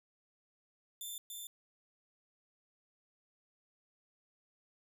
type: tone with echo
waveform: 10% pulse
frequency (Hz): 3548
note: A7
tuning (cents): +14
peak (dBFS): -34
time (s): 1.01-1.18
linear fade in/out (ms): 2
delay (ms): 290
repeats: 1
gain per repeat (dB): -2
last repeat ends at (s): 1.47
effects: none